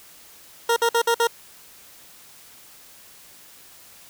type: tone bursts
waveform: 20% pulse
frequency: 466.2 Hz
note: A#4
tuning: in tune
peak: -12 dBFS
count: 5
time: 0.69-1.272 s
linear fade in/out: 5 ms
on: 74 ms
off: 53 ms
effects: white hiss -48 dBFS RMS until 4.09 s